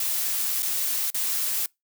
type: noise with dropouts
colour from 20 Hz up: blue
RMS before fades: -26 dBFS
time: 0-1.66 s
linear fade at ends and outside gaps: 2 ms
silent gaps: 0.623-0.628 / 1.103-1.144 s
effects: noise-tail reverb RT60 0.2 s tail -26 dB re dry